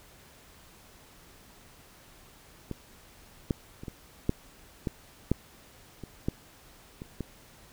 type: clicks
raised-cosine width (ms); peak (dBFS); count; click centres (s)
3; -21 / -13 / -28 / -24 / -11 / -16 / -10 / -26 / -14 / -26 / -20; 11; 2.713 / 3.508 / 3.835 / 3.882 / 4.294 / 4.872 / 5.316 / 6.037 / 6.285 / 7.019 / 7.207
effects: pink hiss -55 dBFS RMS until 7.72 s

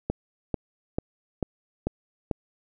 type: click train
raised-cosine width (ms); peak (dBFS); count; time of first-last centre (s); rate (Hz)
2; -12; 6; 0.1-2.312; 2.26
effects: none

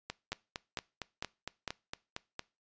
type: two click trains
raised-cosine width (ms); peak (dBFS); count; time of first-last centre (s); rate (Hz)
0.2; -20 / -18; 11 / 4; 0.1-2.394 / 0.32-1.677; 4.36 / 2.21
effects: noise-tail reverb RT60 0.3 s tail -22 dB re dry + resampled to 16000 Hz

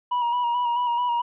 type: tone with vibrato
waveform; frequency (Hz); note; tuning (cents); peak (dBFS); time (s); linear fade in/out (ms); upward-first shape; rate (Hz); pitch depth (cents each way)
triangle; 964; B5; -42; -19; 0.11-1.22; 10; square; 4.6; 30
effects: resampled to 8000 Hz

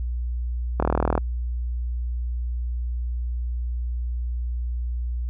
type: click train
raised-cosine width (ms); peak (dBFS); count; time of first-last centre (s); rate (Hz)
1; -7; 16; 0.8-1.178; 39.7
effects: added 60 Hz sine -24 dBFS peak until 5.29 s

